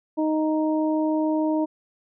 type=harmonic tone; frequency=311.1 Hz; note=D#4; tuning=in tune; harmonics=1 / 2 / 3; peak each=-21 / -27 / -31 dBFS; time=0.17-1.66 s; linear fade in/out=20 ms; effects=none